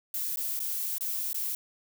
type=noise with dropouts; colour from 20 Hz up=violet; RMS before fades=-32 dBFS; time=0.14-1.55 s; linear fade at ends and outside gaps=2 ms; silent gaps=0.36-0.371 / 0.593-0.601 / 0.982-1.008 / 1.331-1.344 s; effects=none